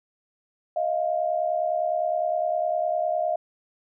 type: tone pair together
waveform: sine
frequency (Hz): 628.7 / 698.5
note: D#5 / F5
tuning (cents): +18 / 0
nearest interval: major second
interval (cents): 182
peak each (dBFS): -25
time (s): 0.76-3.36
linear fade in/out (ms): 5
effects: none